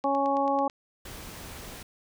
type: click train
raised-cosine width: 0.2 ms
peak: -28 dBFS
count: 7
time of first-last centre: 0.04-0.699 s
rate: 9.11 Hz
type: harmonic tone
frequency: 277.2 Hz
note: C#4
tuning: in tune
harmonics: 1 / 2 / 3 / 4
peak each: -30 / -28 / -26 / -31 dBFS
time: 0.04-0.68 s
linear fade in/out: 5 ms
type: noise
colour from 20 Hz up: pink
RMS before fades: -42 dBFS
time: 1.05-1.83 s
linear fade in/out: 5 ms
effects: none